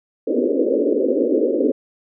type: band-pass noise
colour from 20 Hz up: white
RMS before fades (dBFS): -18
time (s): 0.27-1.72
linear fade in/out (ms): 10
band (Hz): 240 to 550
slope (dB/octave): 96
effects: none